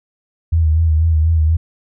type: tone with vibrato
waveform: sine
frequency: 80.1 Hz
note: E2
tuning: 49 cents flat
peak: -10 dBFS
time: 0.52-1.57 s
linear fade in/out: 10 ms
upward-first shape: sine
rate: 4.1 Hz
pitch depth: 56 cents each way
effects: none